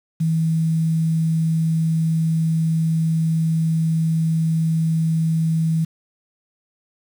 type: tone with quantisation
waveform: sine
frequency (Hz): 161.6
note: E3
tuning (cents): -34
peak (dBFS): -16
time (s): 0.2-5.85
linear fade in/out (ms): 10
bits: 7
effects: none